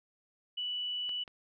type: tone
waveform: sine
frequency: 2960 Hz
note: F#7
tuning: in tune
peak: -33 dBFS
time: 0.57-1.24 s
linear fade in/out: 10 ms
type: clicks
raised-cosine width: 0.3 ms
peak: -33 dBFS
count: 2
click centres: 1.093 / 1.278 s
effects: none